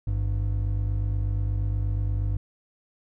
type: tone pair together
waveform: triangle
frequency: 52.22 / 100.6 Hz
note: G#1 / G2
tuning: +10 / +45 cents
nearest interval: major seventh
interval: 1135 cents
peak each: -24 / -24 dBFS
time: 0.07-2.37 s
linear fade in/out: 5 ms
effects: none